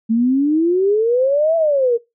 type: exponential two-way sweep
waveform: sine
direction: up then down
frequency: 219.6 to 670 to 455.1 Hz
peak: -12 dBFS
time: 0.09-1.98 s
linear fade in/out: 20 ms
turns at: 1.56 s
effects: noise-tail reverb RT60 0.2 s tail -20 dB re dry